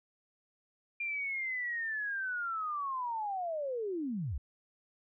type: linear sweep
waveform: sine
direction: down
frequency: 2400 to 52.7 Hz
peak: -33 dBFS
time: 1-4.38 s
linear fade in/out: 5 ms
effects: none